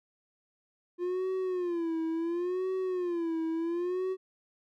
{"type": "tone with vibrato", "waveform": "triangle", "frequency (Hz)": 349.2, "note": "F4", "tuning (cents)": 0, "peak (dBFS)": -27, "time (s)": [0.98, 4.17], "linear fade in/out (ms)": 50, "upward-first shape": "sine", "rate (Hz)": 0.71, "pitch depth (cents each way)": 130, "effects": []}